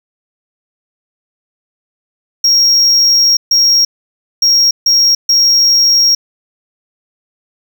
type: tone bursts at uneven times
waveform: triangle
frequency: 5588 Hz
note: F8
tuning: in tune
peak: -5 dBFS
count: 5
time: 2.44-3.37 / 3.51-3.85 / 4.42-4.71 / 4.86-5.15 / 5.29-6.15 s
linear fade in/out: 5 ms
effects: none